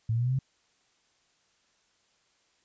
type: linear sweep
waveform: sine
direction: up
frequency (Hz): 109 to 136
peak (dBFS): -24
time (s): 0.09-0.39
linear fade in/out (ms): 5
effects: white hiss -69 dBFS RMS until 2.64 s + resampled to 16000 Hz